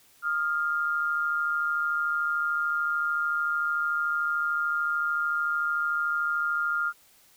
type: tone pair together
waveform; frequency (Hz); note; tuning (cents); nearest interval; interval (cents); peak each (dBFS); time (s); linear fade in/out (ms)
sine; 1246.5 / 1400; D#6 / F6; +3 / +4; major second; 201; -32 / -25; 0.22-6.93; 50
effects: white hiss -59 dBFS RMS until 7.36 s